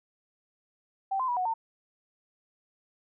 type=tone with pitch steps; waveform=sine; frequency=777 / 1032 / 971 / 735 / 904 Hz; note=G5 / C6 / B5 / F#5 / A5; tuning=-16 / -24 / -30 / -12 / +47 cents; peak=-26 dBFS; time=1.11-1.54 s; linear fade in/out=10 ms; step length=86 ms; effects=none